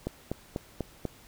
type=click train; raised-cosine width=2 ms; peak=-17 dBFS; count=5; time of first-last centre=0.07-1.053 s; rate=4.07 Hz; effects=pink hiss -55 dBFS RMS until 1.27 s